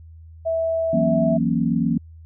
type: tone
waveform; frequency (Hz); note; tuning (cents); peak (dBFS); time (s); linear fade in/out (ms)
sine; 654; E5; -14; -19; 0.45-1.38; 20
type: chord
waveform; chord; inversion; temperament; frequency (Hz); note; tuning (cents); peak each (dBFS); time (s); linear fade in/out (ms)
sine; F# dominant seventh; third; equal with one note detuned; 164.81 / 185 / 233.1 / 272.6; E3 / F#3 / A#3 / C#4; 0 / 0 / 0 / -29; -23 / -25 / -21 / -25; 0.93-1.98; 5
effects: added 81 Hz sine -40 dBFS peak until 2.25 s